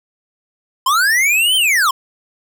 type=linear two-way sweep; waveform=square; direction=up then down; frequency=1005 to 3164 to 1005 Hz; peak=-12 dBFS; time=0.86-1.91 s; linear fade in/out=5 ms; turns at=1.56 s; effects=none